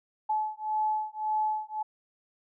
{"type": "beating tone pair", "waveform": "sine", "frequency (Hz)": [859, 860.8], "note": ["A5", "A5"], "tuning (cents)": [-42, -38], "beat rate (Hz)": 1.8, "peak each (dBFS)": -30, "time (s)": [0.29, 1.83], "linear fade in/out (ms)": 10, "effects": []}